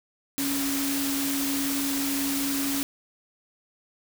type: tone in noise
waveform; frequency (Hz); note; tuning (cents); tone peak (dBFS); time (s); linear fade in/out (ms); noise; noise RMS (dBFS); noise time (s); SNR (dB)
sine; 277.2; C#4; 0; -27; 0.38-2.83; 0; white; -30; 0.38-2.83; 0
effects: none